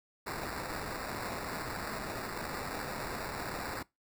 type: noise with sample-and-hold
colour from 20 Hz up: white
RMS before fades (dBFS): -39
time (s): 0.26-3.83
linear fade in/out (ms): 10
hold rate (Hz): 3150
effects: noise-tail reverb RT60 0.2 s tail -22 dB re dry